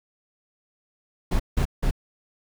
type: noise bursts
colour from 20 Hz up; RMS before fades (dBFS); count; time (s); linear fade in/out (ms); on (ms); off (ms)
brown; -21; 3; 1.31-1.911; 10; 87; 170
effects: none